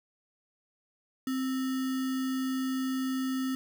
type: tone with sample-and-hold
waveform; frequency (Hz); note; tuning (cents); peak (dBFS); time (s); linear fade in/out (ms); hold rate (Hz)
sine; 261.6; C4; 0; -28; 1.27-3.55; 2; 1575
effects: none